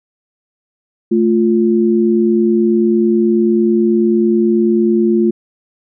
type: tone pair together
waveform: sine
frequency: 220 / 349.2 Hz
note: A3 / F4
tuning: 0 / 0 cents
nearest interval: minor sixth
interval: 800 cents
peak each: -12 dBFS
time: 1.11-5.31 s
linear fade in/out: 10 ms
effects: none